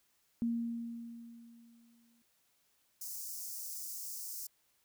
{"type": "tone with exponential decay", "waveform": "sine", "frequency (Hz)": 233.1, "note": "A#3", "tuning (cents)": 0, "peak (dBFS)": -29, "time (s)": [0.42, 2.22], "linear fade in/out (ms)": 0, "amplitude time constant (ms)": 390}
{"type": "high-pass noise", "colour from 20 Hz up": "white", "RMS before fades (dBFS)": -43, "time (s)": [3.01, 4.47], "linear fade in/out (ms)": 5, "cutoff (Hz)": 5100, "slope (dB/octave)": 48}
{"effects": ["white hiss -74 dBFS RMS until 4.84 s"]}